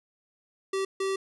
square tone bursts at uneven times, 386.7 Hz, G4, 24 cents flat, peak -27 dBFS, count 2, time 0.73-0.85 / 1-1.16 s, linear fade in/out 5 ms, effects resampled to 24000 Hz

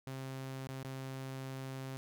sawtooth tone with dropouts, 132.9 Hz, C3, 27 cents sharp, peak -37 dBFS, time 0.07-1.97 s, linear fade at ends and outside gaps 0 ms, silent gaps 0.672-0.69 / 0.831-0.848 s, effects none

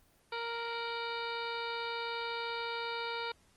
harmonic tone with a mistuned harmonic, 465.7 Hz, A#4, 2 cents flat, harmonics 1 / 2 / 3 / 4 / 5 / 6 / 8 / 9 / 10, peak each -41 / -40 / -42 / -52 / -44 / -49 / -45 / -50 / -51 dBFS, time 0.32-3.32 s, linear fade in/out 5 ms, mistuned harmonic 6, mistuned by +88 cents, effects pink hiss -67 dBFS RMS until 3.56 s + Opus 24 kbps

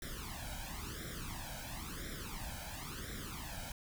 pink noise with flanger, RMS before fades -44 dBFS, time 0.02-3.72 s, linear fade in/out 2 ms, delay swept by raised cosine 0.54 to 1.3 ms, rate 0.97 Hz, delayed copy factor +0.85, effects none

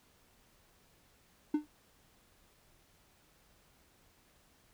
triangle tone with exponential decay, 300 Hz, D4, 37 cents sharp, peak -22 dBFS, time 1.54-1.67 s, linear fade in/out 5 ms, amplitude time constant 27 ms, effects pink hiss -67 dBFS RMS until 4.73 s

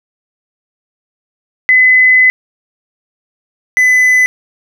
sine / triangle tone pair in turn, 2020 / 2008 Hz, B6 / B6, +39 / +28 cents, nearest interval unison, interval 11 cents, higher first, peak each -4 dBFS, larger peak neither, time 1.69-2.3 / 3.77-4.26 s, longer first, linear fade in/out 0 ms, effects none

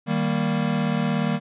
square chord, Eb major, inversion none, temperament equal, 155.56 / 196 / 233.1 Hz, Eb3 / G3 / Bb3, 0 / 0 / 0 cents, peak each -26 dBFS, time 0.06-1.4 s, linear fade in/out 50 ms, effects resampled to 8000 Hz

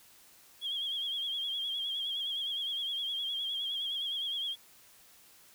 triangle tone with vibrato, 3268 Hz, G#7, 29 cents flat, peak -29 dBFS, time 0.61-4.56 s, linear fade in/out 50 ms, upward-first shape sine, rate 9.7 Hz, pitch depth 60 cents each way, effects tanh soft clip ceiling -30 dBFS + white hiss -59 dBFS RMS until 5.54 s

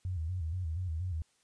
sine tone with vibrato, 85.6 Hz, F2, 34 cents flat, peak -32 dBFS, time 0.05-1.22 s, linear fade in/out 0 ms, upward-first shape square, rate 4.2 Hz, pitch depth 120 cents each way, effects white hiss -71 dBFS RMS until 1.43 s + resampled to 22050 Hz

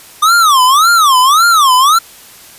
square tone with vibrato, 1186 Hz, D6, 17 cents sharp, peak -6 dBFS, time 0.22-1.99 s, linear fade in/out 10 ms, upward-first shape sine, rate 1.8 Hz, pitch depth 290 cents each way, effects white hiss -37 dBFS RMS until 2.58 s + resampled to 32000 Hz

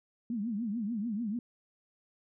sine tone with vibrato, 220 Hz, A3, in tune, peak -31 dBFS, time 0.3-1.39 s, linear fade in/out 2 ms, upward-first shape triangle, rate 6.8 Hz, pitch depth 220 cents each way, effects none

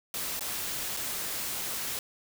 white noise with dropouts, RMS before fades -34 dBFS, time 0.14-1.99 s, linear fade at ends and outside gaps 1 ms, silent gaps 0.394-0.408 / 0.966-0.971 s, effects none

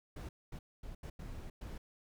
brown noise bursts at uneven times, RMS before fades -45 dBFS, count 6, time 0.16-0.29 / 0.52-0.59 / 0.83-0.95 / 1.03-1.1 / 1.19-1.5 / 1.61-1.78 s, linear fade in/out 5 ms, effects none

